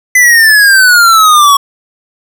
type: exponential sweep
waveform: square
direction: down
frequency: 2023 to 1108.7 Hz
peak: -3 dBFS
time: 0.15-1.57 s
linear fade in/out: 5 ms
effects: none